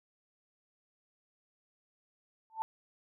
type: tone with exponential growth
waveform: sine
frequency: 886 Hz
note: A5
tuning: 12 cents sharp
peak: -27 dBFS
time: 2.5-2.62 s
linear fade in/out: 0 ms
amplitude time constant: 26 ms
effects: none